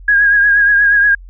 sine tone with vibrato, 1641 Hz, G#6, 21 cents flat, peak -7 dBFS, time 0.08-1.15 s, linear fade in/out 5 ms, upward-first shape triangle, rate 8.4 Hz, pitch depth 47 cents each way, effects added 44 Hz sine -32 dBFS peak until 1.29 s

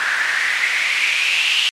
white noise with band-pass filter sweep, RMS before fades -18 dBFS, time 0-1.69 s, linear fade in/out 0 ms, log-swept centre 1600 to 2900 Hz, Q 5.7, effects low-pass 9000 Hz 12 dB/octave + MP3 96 kbps

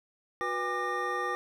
triangle tone cluster, 363.7 / 489.2 / 808 / 1193 / 1855 Hz, F#4 / B4 / G#5 / D6 / A#6, -30 / -16 / -48 / +27 / -9 cents, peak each -36 / -35 / -36 / -31 / -34 dBFS, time 0.41-1.35 s, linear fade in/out 0 ms, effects none

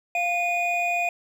triangle tone pair together, 698.5 / 2463 Hz, F5 / D#7, 0 / -18 cents, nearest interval octave + minor seventh, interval 2182 cents, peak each -23 / -23 dBFS, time 0.15-1.09 s, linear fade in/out 2 ms, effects none

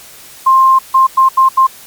sine tone bursts at uneven times, 1056 Hz, C6, 16 cents sharp, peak -4 dBFS, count 5, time 0.46-0.79 / 0.94-1.07 / 1.17-1.29 / 1.37-1.49 / 1.57-1.67 s, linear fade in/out 10 ms, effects white hiss -36 dBFS RMS until 1.86 s + MP3 96 kbps

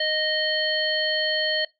harmonic tone, 620 Hz, D#5, 6 cents flat, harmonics 1 / 3 / 5 / 7, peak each -27 / -27 / -27 / -27 dBFS, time 0-1.65 s, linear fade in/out 5 ms, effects noise-tail reverb RT60 0.2 s tail -22 dB re dry

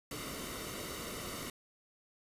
pink noise with comb filter, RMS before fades -42 dBFS, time 0.11-1.5 s, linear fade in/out 2 ms, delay 1.2 ms, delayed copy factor -0.65, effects resampled to 32000 Hz

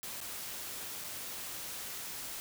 white noise with dropouts, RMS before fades -42 dBFS, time 0.03-2.4 s, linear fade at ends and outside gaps 0 ms, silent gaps 0.204-0.213 / 1.04-1.044 s, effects none

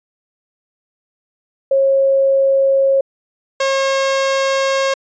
sine / sawtooth tone pair in turn, 543 / 540.9 Hz, C#5 / C#5, -36 / -43 cents, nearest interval unison, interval 7 cents, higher first, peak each -10 dBFS, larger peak neither, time 1.71-3.01 / 3.6-4.94 s, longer second, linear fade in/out 5 ms, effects resampled to 16000 Hz

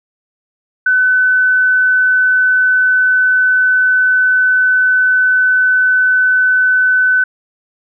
sine tone, 1508 Hz, F#6, 32 cents sharp, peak -8 dBFS, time 0.86-7.24 s, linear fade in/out 5 ms, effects none

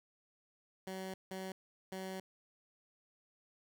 15% pulse tone bursts at uneven times, 189 Hz, F#3, 37 cents sharp, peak -35 dBFS, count 3, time 0.87-1.14 / 1.31-1.52 / 1.92-2.2 s, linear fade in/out 2 ms, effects none

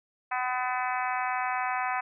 harmonic tone with a mistuned harmonic, 252 Hz, B3, 35 cents sharp, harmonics 3 / 4 / 5 / 6 / 7 / 8 / 9 / 10, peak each -31 / -33 / -35 / -37 / -38 / -39 / -40 / -41 dBFS, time 0.31-2.01 s, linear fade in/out 10 ms, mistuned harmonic 10, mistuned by +26 cents, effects none

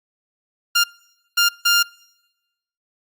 15% pulse tone bursts at uneven times, 1400 Hz, F6, 4 cents sharp, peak -7 dBFS, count 3, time 0.75-0.84 / 1.37-1.49 / 1.65-1.83 s, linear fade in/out 10 ms, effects noise-tail reverb RT60 1.0 s tail -25 dB re dry + Opus 48 kbps

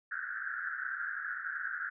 white band-pass noise, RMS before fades -38 dBFS, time 0.11-1.9 s, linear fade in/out 10 ms, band 1400 to 1700 Hz, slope 96 dB/octave, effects none

